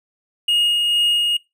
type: tone with tremolo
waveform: triangle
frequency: 2863 Hz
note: F7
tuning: 42 cents sharp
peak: -12 dBFS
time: 0.48-1.37 s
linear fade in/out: 5 ms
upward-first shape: sine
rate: 2.2 Hz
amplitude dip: 25%
effects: noise-tail reverb RT60 0.2 s tail -19 dB re dry